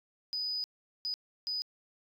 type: tone bursts at uneven times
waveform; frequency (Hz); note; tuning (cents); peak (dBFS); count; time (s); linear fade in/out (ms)
sine; 4978; D#8; 0; -31; 3; 0.33-0.64 / 1.05-1.14 / 1.47-1.62; 0
effects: tanh soft clip ceiling -27 dBFS